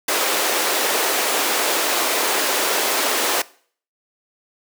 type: high-pass noise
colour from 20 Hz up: pink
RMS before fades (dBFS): -20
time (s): 0.08-3.42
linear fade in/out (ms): 5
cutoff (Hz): 360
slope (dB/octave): 24
effects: noise-tail reverb RT60 0.5 s tail -21 dB re dry